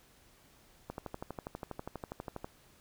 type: click train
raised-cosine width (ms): 1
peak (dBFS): -25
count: 20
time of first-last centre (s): 0.9-2.445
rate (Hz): 12.3
effects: pink hiss -63 dBFS RMS until 2.8 s